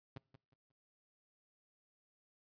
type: tone with echo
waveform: sawtooth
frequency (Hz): 133.7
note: C3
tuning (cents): +38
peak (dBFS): -40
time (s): 0.16-0.18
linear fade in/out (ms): 5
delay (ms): 180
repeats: 3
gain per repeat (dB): -12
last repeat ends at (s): 0.72
effects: noise-tail reverb RT60 0.5 s tail -25 dB re dry + resampled to 11025 Hz